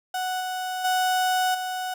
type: tone with level steps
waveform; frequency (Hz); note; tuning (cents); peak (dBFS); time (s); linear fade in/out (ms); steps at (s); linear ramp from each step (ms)
35% pulse; 740; F#5; 0; -24 / -26 / -19 / -26; 0.14-1.94; 5; 0.4 / 0.84 / 1.54; 10
effects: none